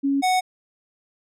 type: tone pair in turn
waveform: sine / square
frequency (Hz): 277.2 / 740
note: C#4 / F#5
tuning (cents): 0 / 0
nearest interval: octave + perfect fourth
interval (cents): 1700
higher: second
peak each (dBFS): -18 / -18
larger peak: neither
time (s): 0.03-0.22 / 0.22-0.41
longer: neither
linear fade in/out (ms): 20
effects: low-pass 11000 Hz 12 dB/octave